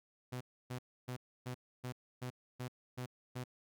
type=tone bursts; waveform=sawtooth; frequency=125.5 Hz; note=B2; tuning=28 cents sharp; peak=-36 dBFS; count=9; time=0.32-3.441 s; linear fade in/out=10 ms; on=89 ms; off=290 ms; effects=none